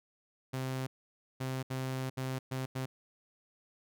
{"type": "tone bursts at uneven times", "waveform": "sawtooth", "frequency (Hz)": 130.81, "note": "C3", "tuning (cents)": 0, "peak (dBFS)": -30, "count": 6, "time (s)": [[0.53, 0.87], [1.4, 1.63], [1.7, 2.1], [2.17, 2.39], [2.51, 2.66], [2.75, 2.86]], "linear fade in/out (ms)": 10, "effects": []}